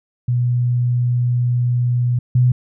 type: tone pair in turn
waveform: sine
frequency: 122.4 / 124.68 Hz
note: B2 / B2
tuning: -15 / +17 cents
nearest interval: unison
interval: 32 cents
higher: second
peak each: -14 / -10 dBFS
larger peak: second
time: 0.28-2.19 / 2.35-2.52 s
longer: first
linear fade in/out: 5 ms
effects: none